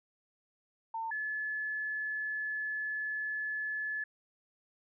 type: tone pair in turn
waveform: sine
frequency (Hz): 902 / 1720.5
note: A5 / A6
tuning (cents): +43 / -39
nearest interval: major seventh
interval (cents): 1118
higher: second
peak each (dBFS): -34 / -33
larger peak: second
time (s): 0.94-1.11 / 1.11-4.04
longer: second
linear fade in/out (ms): 5
effects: none